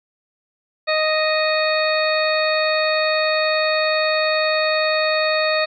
harmonic tone, 622.3 Hz, D#5, in tune, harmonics 1 / 2 / 3 / 4 / 6 / 7, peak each -19 / -25 / -24 / -25 / -29 / -26 dBFS, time 0.87-5.66 s, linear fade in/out 20 ms, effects none

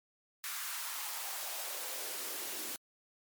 white noise with high-pass filter sweep, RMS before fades -40 dBFS, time 0.44-2.76 s, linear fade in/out 0 ms, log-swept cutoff 1400 to 270 Hz, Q 2, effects MP3 96 kbps

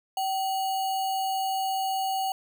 sine tone with sample-and-hold, 768 Hz, G5, 36 cents flat, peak -25 dBFS, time 0.17-2.32 s, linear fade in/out 2 ms, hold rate 3675 Hz, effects none

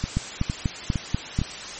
two click trains, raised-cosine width 5 ms, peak -9 / -12 dBFS, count 6 / 4, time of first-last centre 0.17-1.39 / 0.04-1.416 s, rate 4.1 / 2.18 Hz, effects white hiss -35 dBFS RMS until 1.79 s + MP3 32 kbps

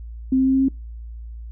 sine tone with pitch steps, 261.6 / 263.3 / 264.9 / 266.6 / 268.3 Hz, C4 / C4 / C4 / C4 / C4, 0 / +11 / +22 / +33 / +44 cents, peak -14 dBFS, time 0.32-0.685 s, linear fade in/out 5 ms, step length 73 ms, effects noise-tail reverb RT60 0.2 s tail -22 dB re dry + added 57 Hz sine -32 dBFS peak until 1.51 s

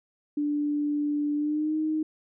sine tone with pitch glide, 293.7 to 311.2 Hz, D4 to D#4, 0 to 0 cents, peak -24 dBFS, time 0.37-2.03 s, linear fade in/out 5 ms, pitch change +100 cents, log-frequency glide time 1.35-1.76 s, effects none

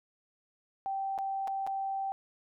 sine tone with dropouts, 779 Hz, G5, 11 cents flat, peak -31 dBFS, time 0.86-2.12 s, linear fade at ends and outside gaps 0 ms, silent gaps 1.179-1.187 / 1.474-1.479 / 1.666-1.673 s, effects none

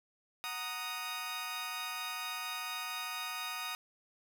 15% pulse chord, D# minor, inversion first, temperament equal, 740 / 932.3 / 1244.5 Hz, F#5 / A#5 / D#6, 0 / 0 / 0 cents, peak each -39 / -38 / -33 dBFS, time 0.44-3.75 s, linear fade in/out 0 ms, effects none

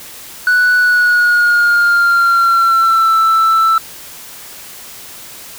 sine tone with pitch glide, 1480 to 1326.2 Hz, F#6 to E6, 0 to +10 cents, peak -5 dBFS, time 0.47-3.78 s, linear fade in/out 2 ms, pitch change -190 cents, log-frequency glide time 0.77-3.15 s, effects tanh soft clip ceiling -7 dBFS + white hiss -33 dBFS RMS until 5.58 s

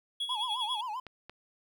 triangle tone with tremolo, 3344 Hz, G#7, 11 cents sharp, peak -28 dBFS, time 0.2-0.81 s, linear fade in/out 5 ms, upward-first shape sine, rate 10 Hz, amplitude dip 65%
triangle tone with vibrato, 927 Hz, A#5, 10 cents flat, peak -32 dBFS, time 0.29-1 s, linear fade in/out 5 ms, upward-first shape sine, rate 7.6 Hz, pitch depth 190 cents each way
clicks, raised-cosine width 0.3 ms, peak -29 dBFS, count 2, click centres 1.067 / 1.296 s
effects 11-bit

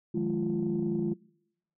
sine tone cluster, 156.3 / 180.9 / 211.5 / 344.7 Hz, D#3 / F#3 / G#3 / F4, +8 / -39 / +32 / -23 cents, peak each -34 / -33 / -30 / -30 dBFS, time 0.14-1.14 s, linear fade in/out 10 ms, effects noise-tail reverb RT60 0.8 s tail -24 dB re dry + tanh soft clip ceiling -20 dBFS

